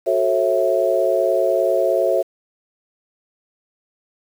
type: chord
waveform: sine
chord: F# minor seventh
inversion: none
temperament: equal with one note detuned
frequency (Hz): 370 / 440 / 542.6 / 659.3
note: F#4 / A4 / C#5 / E5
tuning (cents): 0 / 0 / -37 / 0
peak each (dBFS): -22 / -23 / -19 / -19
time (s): 0.06-2.23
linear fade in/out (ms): 20
effects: 7-bit